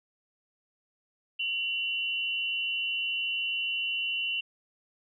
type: tone pair together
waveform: sine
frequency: 2753 / 2973 Hz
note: F7 / F#7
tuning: -25 / +8 cents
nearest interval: minor second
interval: 133 cents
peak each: -30 / -32 dBFS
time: 1.39-4.41 s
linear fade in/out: 10 ms
effects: none